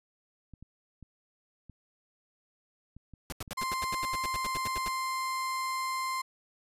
clicks, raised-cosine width 5 ms, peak -36 dBFS, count 8, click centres 0.537 / 0.626 / 1.027 / 1.697 / 2.966 / 3.137 / 3.478 / 4.035 s
pink noise bursts, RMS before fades -37 dBFS, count 16, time 3.3-4.883 s, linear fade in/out 0 ms, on 23 ms, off 81 ms
35% pulse tone, 1046.5 Hz, C6, in tune, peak -29 dBFS, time 3.57-6.22 s, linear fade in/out 10 ms
effects resampled to 32000 Hz

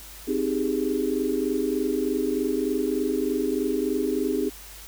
sine chord, Ab major seventh, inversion first, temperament equal, 261.6 / 311.1 / 392 / 415.3 Hz, C4 / Eb4 / G4 / Ab4, 0 / 0 / 0 / 0 cents, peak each -28 dBFS, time 0.27-4.5 s, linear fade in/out 20 ms, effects added 50 Hz sine -46 dBFS peak until 4.87 s + white hiss -44 dBFS RMS until 4.87 s

